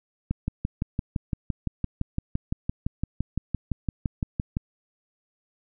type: click train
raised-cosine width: 5 ms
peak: -13 dBFS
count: 26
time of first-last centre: 0.31-4.569 s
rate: 5.87 Hz
effects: none